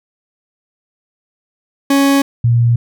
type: tone pair in turn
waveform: 40% pulse / sine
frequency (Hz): 277.2 / 118.31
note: C#4 / A#2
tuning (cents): 0 / +26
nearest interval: octave + minor third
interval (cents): 1474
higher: first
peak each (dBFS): -8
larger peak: neither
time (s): 1.9-2.22 / 2.44-2.76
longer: neither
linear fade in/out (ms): 5
effects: none